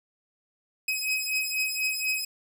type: beating tone pair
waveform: sawtooth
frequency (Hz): 2534 / 2538.1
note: D#7 / D#7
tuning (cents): +31 / +34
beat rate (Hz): 4.1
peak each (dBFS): -26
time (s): 0.88-2.25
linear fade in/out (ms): 5
effects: none